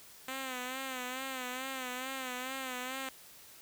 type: tone with vibrato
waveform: 5% pulse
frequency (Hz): 258.1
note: C4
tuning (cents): -23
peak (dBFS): -26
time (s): 0.28-3.09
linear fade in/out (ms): 2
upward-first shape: sine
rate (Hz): 2.3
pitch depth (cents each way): 63
effects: white hiss -55 dBFS RMS until 3.61 s